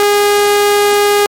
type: tone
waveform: sawtooth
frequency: 410.1 Hz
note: G#4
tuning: 22 cents flat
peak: -4 dBFS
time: 0-1.26 s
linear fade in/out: 0 ms
effects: MP3 64 kbps